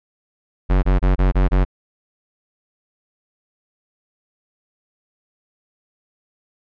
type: tone bursts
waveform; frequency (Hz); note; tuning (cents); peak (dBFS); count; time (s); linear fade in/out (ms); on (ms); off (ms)
square; 46.65; F#1; +15; -13; 6; 0.69-1.65; 20; 140; 24
effects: low-pass 2000 Hz 12 dB/octave